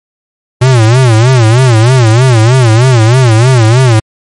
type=tone with vibrato; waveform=square; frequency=120 Hz; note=B2; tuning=49 cents flat; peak=-3 dBFS; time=0.61-4 s; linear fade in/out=10 ms; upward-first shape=sine; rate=3.2 Hz; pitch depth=170 cents each way; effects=MP3 48 kbps